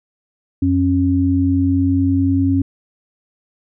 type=tone pair together; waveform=sine; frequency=91.1 / 273 Hz; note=F#2 / C#4; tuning=-26 / -26 cents; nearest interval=octave + perfect fifth; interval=1900 cents; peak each=-17 / -14 dBFS; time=0.62-2.62 s; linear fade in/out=5 ms; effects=none